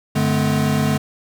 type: tone cluster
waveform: square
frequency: 94.8 / 145.8 / 213.5 / 253.2 Hz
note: F#2 / D3 / G#3 / B3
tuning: +43 / -12 / +48 / +43 cents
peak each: -29 / -20 / -21 / -24 dBFS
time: 0.15-0.98 s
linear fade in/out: 10 ms
effects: none